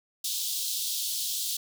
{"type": "high-pass noise", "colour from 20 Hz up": "pink", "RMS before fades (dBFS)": -31, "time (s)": [0.24, 1.57], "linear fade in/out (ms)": 5, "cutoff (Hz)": 3300, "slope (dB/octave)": 48, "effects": []}